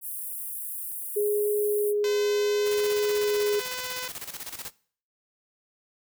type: high-pass noise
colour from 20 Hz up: pink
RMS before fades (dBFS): -35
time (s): 0.01-1.94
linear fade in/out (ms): 50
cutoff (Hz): 9600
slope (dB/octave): 48
type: tone with vibrato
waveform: sine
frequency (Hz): 415.3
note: G#4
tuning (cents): 0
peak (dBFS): -22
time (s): 1.16-3.6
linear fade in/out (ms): 10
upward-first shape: triangle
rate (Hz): 0.66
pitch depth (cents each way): 8
type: tone with pitch glide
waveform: 5% pulse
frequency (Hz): 510 to 503.6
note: C5 to B4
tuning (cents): -44 to +34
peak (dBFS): -21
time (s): 2.04-4.08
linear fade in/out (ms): 2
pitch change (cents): -22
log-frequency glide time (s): 2.75-3.05
type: noise with tremolo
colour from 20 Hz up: white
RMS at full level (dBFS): -36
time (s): 2.65-4.71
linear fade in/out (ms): 20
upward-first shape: square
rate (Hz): 16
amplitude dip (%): 70
effects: noise-tail reverb RT60 0.5 s tail -21 dB re dry